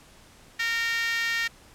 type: tone with high-pass filter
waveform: 5% pulse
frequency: 461.2 Hz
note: A#4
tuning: 19 cents flat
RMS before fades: -27 dBFS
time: 0.59-1.48 s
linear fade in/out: 10 ms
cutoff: 1800 Hz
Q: 4.7
effects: pink hiss -53 dBFS RMS until 1.74 s + low-pass 11000 Hz 12 dB/octave